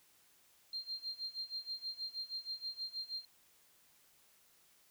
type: tone with tremolo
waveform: sine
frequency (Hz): 4186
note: C8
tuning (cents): 0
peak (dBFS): -37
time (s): 0.73-3.25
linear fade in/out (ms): 2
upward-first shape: sine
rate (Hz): 6.3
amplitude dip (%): 90
effects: white hiss -68 dBFS RMS until 4.9 s